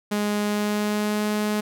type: tone with pitch glide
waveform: sawtooth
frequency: 207.7 to 210.7 Hz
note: G#3 to G#3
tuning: 0 to +25 cents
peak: -18 dBFS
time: 0.11-1.61 s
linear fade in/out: 10 ms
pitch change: +25 cents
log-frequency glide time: 0.45-1.27 s
effects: none